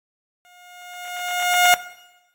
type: tone with exponential growth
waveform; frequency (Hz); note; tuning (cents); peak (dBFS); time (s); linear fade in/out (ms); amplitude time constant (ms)
15% pulse; 715; F5; +41; -4; 0.45-1.74; 0; 280
effects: noise-tail reverb RT60 1.0 s tail -17 dB re dry + AAC 64 kbps